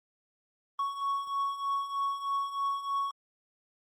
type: beating tone pair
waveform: triangle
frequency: 1108.7 / 1111.9 Hz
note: C#6 / C#6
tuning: 0 / +5 cents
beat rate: 3.2 Hz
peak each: -34 / -29 dBFS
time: 0.79-3.11 s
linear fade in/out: 2 ms
effects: Opus 24 kbps